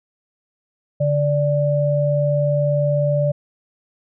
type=tone pair together; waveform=sine; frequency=144.11 / 586 Hz; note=D3 / D5; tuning=-32 / -4 cents; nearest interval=2 octaves; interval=2428 cents; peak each=-18 dBFS; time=1-3.32 s; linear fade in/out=10 ms; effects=none